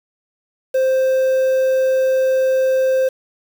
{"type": "tone with quantisation", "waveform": "triangle", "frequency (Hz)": 523.3, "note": "C5", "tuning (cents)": 0, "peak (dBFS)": -11, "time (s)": [0.74, 3.09], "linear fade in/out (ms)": 10, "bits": 6, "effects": []}